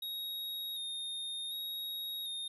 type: tone with vibrato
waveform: square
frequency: 3729 Hz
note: A#7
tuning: in tune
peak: -38 dBFS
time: 0.02-2.48 s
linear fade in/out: 5 ms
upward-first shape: square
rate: 0.67 Hz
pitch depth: 22 cents each way
effects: none